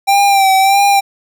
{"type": "tone with vibrato", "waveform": "square", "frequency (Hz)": 785, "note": "G5", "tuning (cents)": 2, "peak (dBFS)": -8, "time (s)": [0.07, 1.01], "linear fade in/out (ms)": 20, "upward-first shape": "sine", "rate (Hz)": 1.6, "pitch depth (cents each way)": 43, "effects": []}